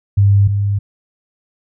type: tone pair in turn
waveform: sine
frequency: 100 / 100.93 Hz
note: G2 / G#2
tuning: +35 / -49 cents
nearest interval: unison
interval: 16 cents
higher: second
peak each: -7 / -13 dBFS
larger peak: first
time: 0.17-0.48 / 0.48-0.79 s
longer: neither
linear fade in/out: 10 ms
effects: none